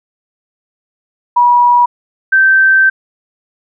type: tone pair in turn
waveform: sine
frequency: 968 / 1554.9 Hz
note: B5 / G6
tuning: -35 / -15 cents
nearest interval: minor sixth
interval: 820 cents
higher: second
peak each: -5 dBFS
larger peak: neither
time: 1.36-1.86 / 2.32-2.9 s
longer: second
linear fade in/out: 10 ms
effects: none